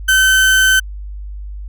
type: tone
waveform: 35% pulse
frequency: 1533 Hz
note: G6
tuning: 39 cents flat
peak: -7 dBFS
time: 0.08-0.8 s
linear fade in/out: 10 ms
effects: added 50 Hz sine -25 dBFS peak until 1.68 s